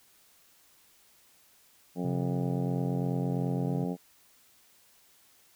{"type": "harmonic tone", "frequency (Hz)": 88.9, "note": "F2", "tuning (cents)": 31, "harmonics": [2, 3, 4, 5, 6, 7, 8, 9], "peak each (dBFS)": [-32, -35, -42, -39, -44, -45, -47, -45], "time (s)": [1.95, 3.97], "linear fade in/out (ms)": 50}
{"type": "tone with pitch glide", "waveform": "triangle", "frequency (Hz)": [135, 139.6], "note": ["C#3", "C#3"], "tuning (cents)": [-45, 13], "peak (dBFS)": -29, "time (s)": [2.04, 3.85], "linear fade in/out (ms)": 10, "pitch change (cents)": 58, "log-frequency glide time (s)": [3.6, 3.73]}
{"effects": ["white hiss -62 dBFS RMS until 5.55 s"]}